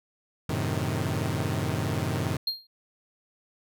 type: chord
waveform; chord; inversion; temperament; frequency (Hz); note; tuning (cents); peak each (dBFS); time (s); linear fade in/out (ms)
sawtooth; F# diminished seventh; none; equal; 92.5 / 110 / 130.81 / 155.56; F#2 / A2 / C3 / Eb3; 0 / 0 / 0 / 0; -28; 0.49-2.37; 5
type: tone with exponential decay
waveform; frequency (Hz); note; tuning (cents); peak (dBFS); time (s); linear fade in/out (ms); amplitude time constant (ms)
triangle; 4219; C8; +14; -21; 2.47-2.67; 5; 43
effects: none